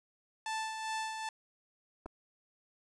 sawtooth tone with tremolo, 880 Hz, A5, in tune, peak -30 dBFS, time 0.46-1.29 s, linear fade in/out 2 ms, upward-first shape sine, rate 2.5 Hz, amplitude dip 45%
clicks, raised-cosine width 1 ms, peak -31 dBFS, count 2, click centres 2.059 / 2.062 s
effects resampled to 22050 Hz + 10-bit

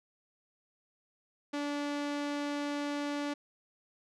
sawtooth tone with low-pass filter, 289.5 Hz, D4, 25 cents flat, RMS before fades -35 dBFS, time 1.53-3.34 s, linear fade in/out 10 ms, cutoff 5800 Hz, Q 0.74, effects none

